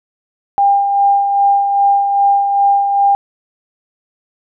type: tone with tremolo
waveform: sine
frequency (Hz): 800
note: G5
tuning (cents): +35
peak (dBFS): -7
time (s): 0.58-3.15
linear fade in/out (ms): 0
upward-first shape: sine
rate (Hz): 2.5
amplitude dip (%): 45
effects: none